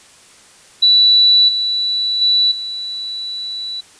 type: tone with level steps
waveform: sine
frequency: 3951 Hz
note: B7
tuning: in tune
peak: -7 / -15 / -10 / -22 dBFS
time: 0.82-3.81 s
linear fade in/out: 10 ms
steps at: 1.48 / 2.21 / 2.51 s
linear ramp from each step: 10 ms
effects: white hiss -45 dBFS RMS until 3.99 s + resampled to 22050 Hz